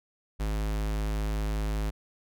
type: tone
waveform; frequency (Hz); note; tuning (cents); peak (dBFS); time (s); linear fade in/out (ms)
square; 52.6; G#1; +23; -28; 0.39-1.91; 20
effects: none